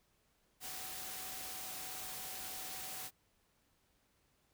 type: tone in noise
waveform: sine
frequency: 753 Hz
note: F#5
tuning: 30 cents sharp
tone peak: -55 dBFS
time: 0.6-3.11 s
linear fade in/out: 50 ms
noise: white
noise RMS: -45 dBFS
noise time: 0.6-3.11 s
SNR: -13 dB
effects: pink hiss -75 dBFS RMS until 4.53 s